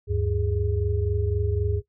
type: tone cluster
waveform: sine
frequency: 75.8 / 99.7 / 413.3 Hz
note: D#2 / G2 / G#4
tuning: -45 / +30 / -8 cents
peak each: -26 / -25 / -29 dBFS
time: 0.07-1.82 s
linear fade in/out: 50 ms
effects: noise-tail reverb RT60 0.1 s tail -17 dB re dry